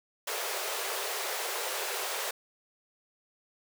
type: high-pass noise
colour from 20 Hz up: pink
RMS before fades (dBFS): -34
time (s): 0.27-2.31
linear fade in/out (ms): 5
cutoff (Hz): 380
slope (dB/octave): 96
effects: none